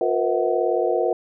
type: tone cluster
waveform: sine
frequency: 356.6 / 465 / 503 / 649 / 744 Hz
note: F4 / A#4 / B4 / E5 / F#5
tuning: +36 / -4 / +32 / -27 / +9 cents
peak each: -24 / -23 / -25 / -25 / -27 dBFS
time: 0.01-1.13 s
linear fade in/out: 2 ms
effects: none